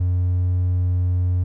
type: tone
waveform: triangle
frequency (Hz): 90.1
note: F#2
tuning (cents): -45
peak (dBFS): -14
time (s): 0-1.44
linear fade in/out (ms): 10
effects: tanh soft clip ceiling -11 dBFS